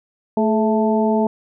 harmonic tone with a mistuned harmonic, 220 Hz, A3, in tune, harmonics 1 / 2 / 3 / 4, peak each -17 / -20 / -22 / -23 dBFS, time 0.37-1.27 s, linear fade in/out 2 ms, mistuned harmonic 2, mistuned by -53 cents, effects none

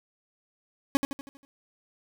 40% pulse tone with echo, 277 Hz, C#4, 1 cent flat, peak -18 dBFS, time 0.95-0.97 s, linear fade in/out 0 ms, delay 80 ms, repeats 6, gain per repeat -6 dB, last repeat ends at 1.45 s, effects none

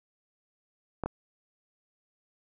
clicks, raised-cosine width 1 ms, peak -17 dBFS, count 2, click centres 1.037 / 1.06 s, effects none

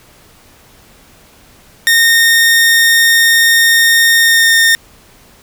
sawtooth tone with pitch glide, 1839 to 1827.4 Hz, A#6 to A#6, -24 to -35 cents, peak -3 dBFS, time 1.87-4.75 s, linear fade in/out 0 ms, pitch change -11 cents, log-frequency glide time 4.2-4.53 s, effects pink hiss -44 dBFS RMS until 5.42 s

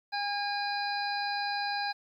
harmonic tone, 814 Hz, G#5, 35 cents flat, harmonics 1 / 2 / 3 / 5 / 6, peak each -32 / -36 / -42 / -38 / -40 dBFS, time 0.12-1.93 s, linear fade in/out 20 ms, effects 11-bit

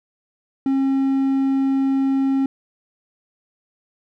triangle tone, 270 Hz, C#4, 45 cents flat, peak -14 dBFS, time 0.66-2.46 s, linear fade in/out 2 ms, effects none

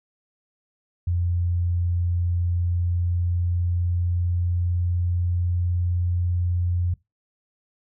sine tone with pitch glide, 87.31 to 88.17 Hz, F2 to F2, 0 to +17 cents, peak -20 dBFS, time 1.07-6.94 s, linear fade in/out 5 ms, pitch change +17 cents, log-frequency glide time 2.28-6.01 s, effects noise-tail reverb RT60 0.2 s tail -21 dB re dry

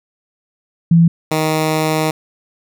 sine / 10% pulse tone pair in turn, 167.5 / 156.69 Hz, E3 / D#3, +28 / +12 cents, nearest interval minor second, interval 116 cents, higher first, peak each -6 dBFS, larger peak neither, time 0.91-1.08 / 1.31-2.11 s, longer second, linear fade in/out 5 ms, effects none

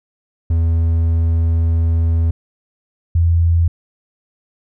triangle / sine tone pair in turn, 82.5 / 84.28 Hz, E2 / E2, +2 / +39 cents, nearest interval unison, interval 37 cents, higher second, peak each -10 dBFS, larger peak neither, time 0.5-2.31 / 3.15-3.68 s, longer first, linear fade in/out 5 ms, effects none

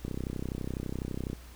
click train, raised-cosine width 3 ms, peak -21 dBFS, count 42, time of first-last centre 0.05-1.331 s, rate 32 Hz, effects added 60 Hz sine -47 dBFS peak until 1.55 s + pink hiss -54 dBFS RMS until 1.55 s

